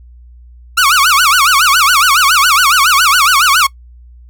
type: tone with vibrato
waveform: sawtooth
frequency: 1279 Hz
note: D#6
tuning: 47 cents sharp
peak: -3 dBFS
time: 0.77-3.67 s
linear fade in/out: 10 ms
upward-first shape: sine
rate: 7.2 Hz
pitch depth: 280 cents each way
effects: noise-tail reverb RT60 0.1 s tail -22 dB re dry + added 60 Hz sine -35 dBFS peak until 4.29 s